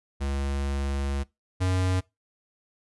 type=tone pair in turn; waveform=square; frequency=69.3 / 92.5 Hz; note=C#2 / F#2; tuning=0 / 0 cents; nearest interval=perfect fourth; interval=500 cents; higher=second; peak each=-27 / -23 dBFS; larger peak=second; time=0.2-1.24 / 1.6-2.01 s; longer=first; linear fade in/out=20 ms; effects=noise-tail reverb RT60 0.2 s tail -21 dB re dry + resampled to 24000 Hz